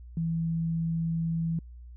sine tone, 164.81 Hz, E3, in tune, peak -26 dBFS, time 0.17-1.59 s, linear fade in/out 2 ms, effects added 60 Hz sine -43 dBFS peak until 1.96 s

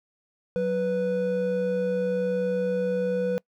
triangle tone pair together, 185 / 493.9 Hz, F#3 / B4, 0 / 0 cents, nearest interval octave + perfect fourth, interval 1700 cents, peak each -27 / -22 dBFS, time 0.56-3.38 s, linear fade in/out 0 ms, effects noise-tail reverb RT60 0.1 s tail -25 dB re dry

